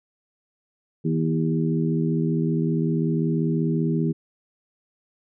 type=harmonic tone with a mistuned harmonic; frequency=80.3 Hz; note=E2; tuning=45 cents flat; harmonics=2 / 3 / 4 / 5; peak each=-22 / -26 / -28 / -30 dBFS; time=1.04-4.13 s; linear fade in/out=20 ms; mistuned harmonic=4; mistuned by=+27 cents; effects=none